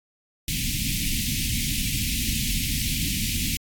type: band-stop noise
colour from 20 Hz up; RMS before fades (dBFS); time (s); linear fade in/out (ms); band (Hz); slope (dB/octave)
pink; -26; 0.48-3.57; 2; 270 to 2200; 48
effects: AAC 64 kbps